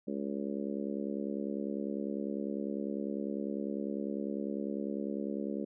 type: harmonic tone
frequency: 70 Hz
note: C#2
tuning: 18 cents sharp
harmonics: 3 / 4 / 5 / 6 / 7 / 8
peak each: -37 / -39 / -41 / -43 / -44 / -45 dBFS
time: 0.07-5.65 s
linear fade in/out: 10 ms
effects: none